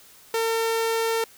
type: tone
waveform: sawtooth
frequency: 453.3 Hz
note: A#4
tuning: 48 cents flat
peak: -18 dBFS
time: 0.34-1.24 s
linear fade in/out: 2 ms
effects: white hiss -51 dBFS RMS until 1.37 s